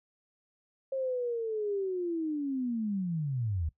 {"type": "linear sweep", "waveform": "sine", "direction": "down", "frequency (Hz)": [540, 73], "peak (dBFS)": -29, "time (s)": [0.92, 3.69], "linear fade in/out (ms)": 5, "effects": ["noise-tail reverb RT60 0.1 s tail -18 dB re dry"]}